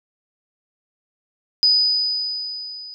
sine tone with level ramp, 4978 Hz, D#8, in tune, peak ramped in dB -11 to -34 dBFS, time 1.63-2.94 s, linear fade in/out 0 ms, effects none

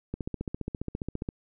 click train, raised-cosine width 3 ms, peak -19 dBFS, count 18, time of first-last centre 0.14-1.289 s, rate 14.8 Hz, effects none

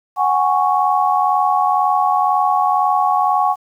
sine chord, F# suspended second, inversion none, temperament equal with one note detuned, 740 / 822 / 1108.7 Hz, F#5 / G#5 / C#6, 0 / -18 / 0 cents, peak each -17 dBFS, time 0.16-3.56 s, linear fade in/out 50 ms, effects 8-bit

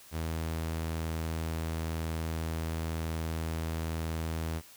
sawtooth tone, 81 Hz, E2, 30 cents flat, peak -28 dBFS, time 0.11-4.62 s, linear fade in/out 50 ms, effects white hiss -54 dBFS RMS until 4.76 s

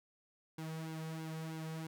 sawtooth tone with flanger, 159.9 Hz, D#3, 48 cents sharp, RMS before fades -43 dBFS, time 0.58-1.87 s, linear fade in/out 5 ms, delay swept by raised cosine 1.6 to 3 ms, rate 3.1 Hz, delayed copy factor -0.7, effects none

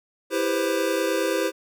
square chord, C major seventh, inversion first, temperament equal with one note detuned, 329.6 / 396.8 / 493.9 / 523.3 Hz, E4 / G4 / B4 / C5, 0 / +21 / 0 / 0 cents, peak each -28 / -28 / -30 / -27 dBFS, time 0.3-1.52 s, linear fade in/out 50 ms, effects none

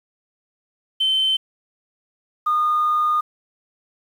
sine tone pair in turn, 3082 / 1223.1 Hz, G7 / D#6, -30 / -30 cents, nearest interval octave + major third, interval 1600 cents, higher first, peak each -15 dBFS, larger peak neither, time 1-1.37 / 2.46-3.21 s, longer second, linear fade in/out 10 ms, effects tanh soft clip ceiling -12 dBFS + 8-bit

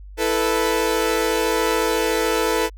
sawtooth chord, E suspended fourth, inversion none, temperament equal, 329.6 / 440 / 493.9 Hz, E4 / A4 / B4, 0 / 0 / 0 cents, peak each -21 / -17 / -19 dBFS, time 0.17-2.7 s, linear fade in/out 50 ms, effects added 49 Hz sine -36 dBFS peak until 2.77 s

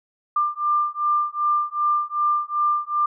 sine beating tone pair, 1191 / 1193.6 Hz, D6 / D6, +24 / +28 cents, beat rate 2.6 Hz, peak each -22 dBFS, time 0.36-3.06 s, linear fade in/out 5 ms, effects none

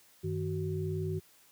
sine tone cluster, 96.4 / 157.3 / 373.5 Hz, G2 / D#3 / F#4, -28 / +19 / +16 cents, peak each -35 / -35 / -36 dBFS, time 0.23-1.2 s, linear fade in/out 20 ms, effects white hiss -62 dBFS RMS until 1.51 s + high-pass 60 Hz 12 dB/octave

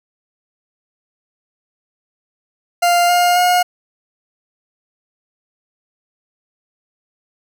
40% pulse tone with pitch steps, 698.5 / 707.8 / 717.3 Hz, F5 / F5 / F5, 0 / +23 / +46 cents, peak -10 dBFS, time 2.82-3.63 s, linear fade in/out 10 ms, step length 270 ms, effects none

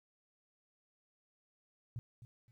sine tone with echo, 118.6 Hz, A#2, 30 cents sharp, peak -38 dBFS, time 1.96-1.99 s, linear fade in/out 0 ms, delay 260 ms, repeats 2, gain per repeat -12 dB, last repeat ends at 2.51 s, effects 13-bit

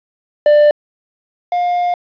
triangle tone pair in turn, 593 / 708.7 Hz, D5 / F5, +17 / +25 cents, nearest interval minor third, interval 308 cents, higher second, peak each -4 / -11 dBFS, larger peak first, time 0.46-0.71 / 1.52-1.94 s, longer second, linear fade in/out 2 ms, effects resampled to 11025 Hz + 7-bit

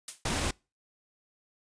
blue noise with exponential decay, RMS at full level -31 dBFS, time 0.08-0.24 s, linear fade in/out 2 ms, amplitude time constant 33 ms
pink noise, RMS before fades -30 dBFS, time 0.25-0.51 s, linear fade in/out 5 ms
effects noise-tail reverb RT60 0.3 s tail -26 dB re dry + resampled to 22050 Hz

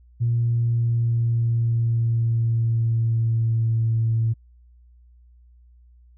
sine tone with pitch glide, 117.8 to 113.39 Hz, A#2 to A#2, +19 to -47 cents, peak -17 dBFS, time 0.2-4.34 s, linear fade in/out 20 ms, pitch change -66 cents, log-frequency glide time 0.33-3.89 s, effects tanh soft clip ceiling -13 dBFS + added 60 Hz sine -49 dBFS peak until 6.17 s

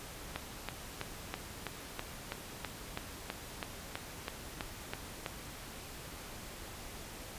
click train, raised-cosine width 0.3 ms, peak -20 dBFS, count 16, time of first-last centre 0.36-5.262 s, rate 3.06 Hz, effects pink hiss -47 dBFS RMS until 7.38 s + resampled to 32000 Hz

